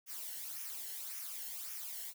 blue noise with flanger, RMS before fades -44 dBFS, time 0.06-2.14 s, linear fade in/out 50 ms, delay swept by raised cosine 0.24 to 0.84 ms, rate 1.8 Hz, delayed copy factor -0.6, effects none

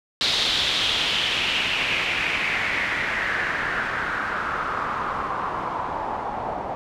white noise with low-pass filter sweep, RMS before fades -25 dBFS, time 0.21-6.75 s, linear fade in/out 0 ms, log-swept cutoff 4000 to 780 Hz, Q 3.7, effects none

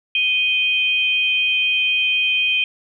sine tone pair together, 2489 / 3148 Hz, D#7 / G7, 0 / +7 cents, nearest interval major third, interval 407 cents, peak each -17 / -20 dBFS, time 0.15-2.64 s, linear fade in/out 2 ms, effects none

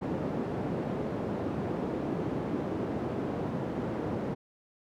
white band-pass noise, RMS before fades -33 dBFS, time 0.01-4.35 s, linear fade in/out 20 ms, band 120 to 390 Hz, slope 12 dB/octave, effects none

